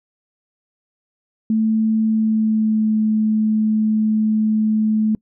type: tone with pitch glide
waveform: sine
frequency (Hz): 220 to 216.5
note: A3 to A3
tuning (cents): 0 to -28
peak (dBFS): -14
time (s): 1.5-5.15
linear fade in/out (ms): 2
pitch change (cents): -28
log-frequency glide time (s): 2.04-2.96
effects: noise-tail reverb RT60 0.1 s tail -25 dB re dry